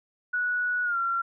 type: tone with pitch glide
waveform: sine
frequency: 1469 to 1370.6 Hz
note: F#6 to F6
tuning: -13 to -33 cents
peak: -24 dBFS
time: 0.33-1.22 s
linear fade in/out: 10 ms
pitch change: -120 cents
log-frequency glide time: 0.84-0.97 s
effects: none